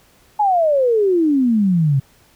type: exponential sweep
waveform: sine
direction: down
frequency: 862 to 130.81 Hz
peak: -12 dBFS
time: 0.39-2 s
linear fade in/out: 10 ms
effects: pink hiss -53 dBFS RMS until 2.35 s